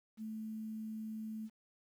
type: tone with quantisation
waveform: sine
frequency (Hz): 218.7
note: A3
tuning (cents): -10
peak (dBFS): -40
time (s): 0.17-1.5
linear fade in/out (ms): 50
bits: 11
effects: none